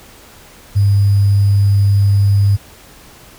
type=tone with sample-and-hold; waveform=sine; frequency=100.2 Hz; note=G2; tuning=38 cents sharp; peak=-8 dBFS; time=0.75-2.57 s; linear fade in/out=20 ms; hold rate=4900 Hz; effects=pink hiss -41 dBFS RMS until 3.38 s